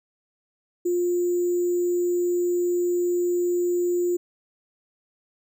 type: tone with sample-and-hold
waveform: sine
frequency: 352.5 Hz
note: F4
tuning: 16 cents sharp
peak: -20 dBFS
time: 0.85-4.17 s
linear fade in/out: 10 ms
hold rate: 7350 Hz
effects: none